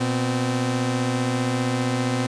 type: tone pair together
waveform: sawtooth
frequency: 121.4 / 258 Hz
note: B2 / C4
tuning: -29 / -24 cents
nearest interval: octave + minor second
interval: 1305 cents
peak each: -20 dBFS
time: 0-2.27 s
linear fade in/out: 10 ms
effects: resampled to 22050 Hz